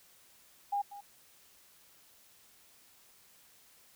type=tone with echo; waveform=sine; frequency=810 Hz; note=G#5; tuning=43 cents flat; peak=-29 dBFS; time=0.72-0.82 s; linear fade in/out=10 ms; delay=190 ms; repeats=1; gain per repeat=-15 dB; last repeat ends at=1.01 s; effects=white hiss -62 dBFS RMS until 3.95 s